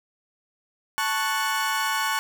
30% pulse chord, F# minor, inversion first, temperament equal, 880 / 1108.7 / 1480 Hz, A5 / C#6 / F#6, 0 / 0 / 0 cents, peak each -25 dBFS, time 0.98-2.19 s, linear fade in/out 0 ms, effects none

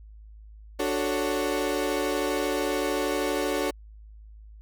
35% pulse chord, D major seventh, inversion none, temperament equal with one note detuned, 293.7 / 370 / 442 / 554.4 Hz, D4 / F#4 / A4 / C#5, 0 / 0 / +8 / 0 cents, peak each -29 dBFS, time 0.79-3.71 s, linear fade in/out 10 ms, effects added 53 Hz sine -44 dBFS peak until 4.61 s

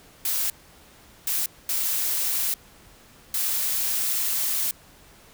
blue noise bursts at uneven times, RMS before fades -25 dBFS, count 4, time 0.25-0.5 / 1.27-1.46 / 1.69-2.54 / 3.34-4.71 s, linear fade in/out 2 ms, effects pink hiss -52 dBFS RMS until 5.33 s

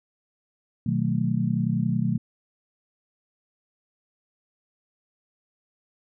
sine chord, B dominant seventh, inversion none, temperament just, 123.47 / 154.34 / 185.21 / 222.2 Hz, B2 / D#3 / F#3 / A3, 0 / -14 / +2 / +17 cents, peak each -27 dBFS, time 0.86-2.18 s, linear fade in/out 5 ms, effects none

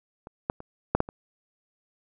clicks, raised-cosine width 1 ms, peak -27 / -11 / -27 / -6 / -8 / -24 dBFS, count 6, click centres 0.271 / 0.499 / 0.604 / 0.95 / 1.004 / 1.089 s, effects none

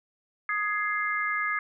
sine chord, Ab major, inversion second, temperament equal with one note detuned, 1244.5 / 1673.7 / 2093 Hz, Eb6 / Ab6 / C7, 0 / +13 / 0 cents, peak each -30 dBFS, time 0.49-1.59 s, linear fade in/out 2 ms, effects none

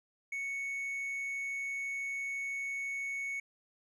triangle tone, 2217 Hz, C#7, in tune, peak -33 dBFS, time 0.32-3.4 s, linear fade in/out 5 ms, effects resampled to 32000 Hz

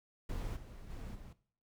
brown noise with level steps, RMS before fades -39 / -50 / -45 / -51 dBFS, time 0.29-1.33 s, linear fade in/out 5 ms, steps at 0.55 / 0.89 / 1.14 s, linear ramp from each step 20 ms, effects noise-tail reverb RT60 0.5 s tail -17 dB re dry

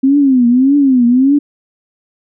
sine tone with vibrato, 261.6 Hz, C4, in tune, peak -6 dBFS, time 0.03-1.39 s, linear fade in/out 10 ms, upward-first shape triangle, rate 1.7 Hz, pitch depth 190 cents each way, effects none

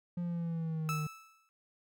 triangle linear sweep, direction down, 175.7 to 151.2 Hz, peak -31 dBFS, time 0.17-1.07 s, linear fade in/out 5 ms
30% pulse tone with exponential decay, 1311 Hz, E6, 10 cents flat, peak -30 dBFS, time 0.89-1.49 s, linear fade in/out 0 ms, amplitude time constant 130 ms
effects none

